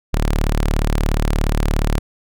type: tone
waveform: sawtooth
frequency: 37.01 Hz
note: D1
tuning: 14 cents sharp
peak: -11 dBFS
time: 0.13-1.99 s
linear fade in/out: 10 ms
effects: none